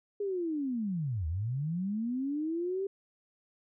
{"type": "linear two-way sweep", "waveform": "sine", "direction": "down then up", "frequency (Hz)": [415.3, 74.9, 397.4], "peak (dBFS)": -30, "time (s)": [0.2, 2.87], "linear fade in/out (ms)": 5, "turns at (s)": 1.27, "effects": []}